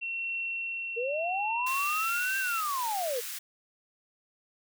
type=tone with tremolo; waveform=sine; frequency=2719 Hz; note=F7; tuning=47 cents flat; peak=-30 dBFS; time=0.01-2.61 s; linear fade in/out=20 ms; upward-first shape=triangle; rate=0.7 Hz; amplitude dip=40%
type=linear two-way sweep; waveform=sine; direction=up then down; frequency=450 to 1589 to 450 Hz; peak=-29 dBFS; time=0.96-3.21 s; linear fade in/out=20 ms; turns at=2.38 s
type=high-pass noise; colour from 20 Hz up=white; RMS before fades=-38 dBFS; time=1.66-3.39 s; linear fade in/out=10 ms; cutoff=1300 Hz; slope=24 dB/octave
effects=none